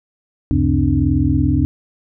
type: tone cluster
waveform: sine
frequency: 71.1 / 92.4 / 135.5 / 260.1 / 297.8 Hz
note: C#2 / F#2 / C#3 / C4 / D4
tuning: +45 / -2 / -39 / -10 / +24 cents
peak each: -19 dBFS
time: 0.51-1.65 s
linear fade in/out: 0 ms
effects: none